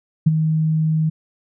sine tone with ADSR envelope, 157.6 Hz, D#3, 23 cents sharp, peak -7 dBFS, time 0.26-1.1 s, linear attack 11 ms, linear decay 25 ms, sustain -8 dB, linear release 13 ms, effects none

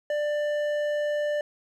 sine tone with hard clipping, 592 Hz, D5, 14 cents sharp, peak -26 dBFS, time 0.1-1.41 s, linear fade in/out 2 ms, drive 8 dB, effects none

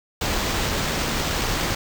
pink noise with sample-and-hold, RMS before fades -24 dBFS, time 0.21-1.75 s, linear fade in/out 5 ms, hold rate 11025 Hz, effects none

